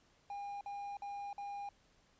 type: tone bursts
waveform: triangle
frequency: 808 Hz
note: G#5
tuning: 48 cents flat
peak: -39 dBFS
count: 4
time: 0.3-1.69 s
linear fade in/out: 2 ms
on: 310 ms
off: 50 ms
effects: pink hiss -70 dBFS RMS until 2.19 s + resampled to 16000 Hz